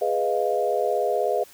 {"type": "chord", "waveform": "sine", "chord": "F half-diminished seventh", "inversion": "first", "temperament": "equal", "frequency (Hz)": [415.3, 493.9, 622.3, 698.5], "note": ["Ab4", "Cb5", "Eb5", "F5"], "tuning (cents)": [0, 0, 0, 0], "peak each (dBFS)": -26, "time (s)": [0.01, 1.44], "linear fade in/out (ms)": 10, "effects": ["white hiss -50 dBFS RMS until 1.53 s"]}